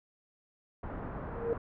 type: low-pass noise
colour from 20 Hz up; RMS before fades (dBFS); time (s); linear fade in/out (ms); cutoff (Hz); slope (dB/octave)
pink; -40; 0.83-1.58; 5; 1400; 24
type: tone with exponential growth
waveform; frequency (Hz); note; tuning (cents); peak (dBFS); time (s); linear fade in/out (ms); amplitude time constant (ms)
sine; 466.2; A#4; 0; -25; 1.18-1.53; 1; 74
effects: none